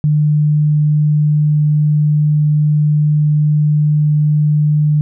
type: tone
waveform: sine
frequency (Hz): 150.2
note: D3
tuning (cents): +39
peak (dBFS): -9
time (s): 0.04-5.01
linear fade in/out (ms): 0
effects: none

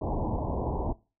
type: low-pass noise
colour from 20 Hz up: pink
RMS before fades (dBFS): -30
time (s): 0.01-0.93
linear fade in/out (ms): 10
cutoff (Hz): 1000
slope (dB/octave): 96
effects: noise-tail reverb RT60 0.3 s tail -20 dB re dry

